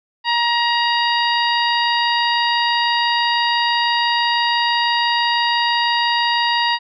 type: harmonic tone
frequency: 946 Hz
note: A#5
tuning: 25 cents sharp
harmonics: 1 / 2 / 3 / 4 / 5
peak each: -18 / -21 / -23 / -24 / -25 dBFS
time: 0.24-6.79 s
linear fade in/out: 50 ms
effects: none